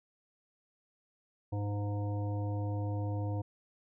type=harmonic tone; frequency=102.6 Hz; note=G#2; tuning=21 cents flat; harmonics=1 / 3 / 5 / 7 / 9; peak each=-32 / -41 / -44 / -47 / -49 dBFS; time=1.52-3.42 s; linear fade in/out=10 ms; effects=none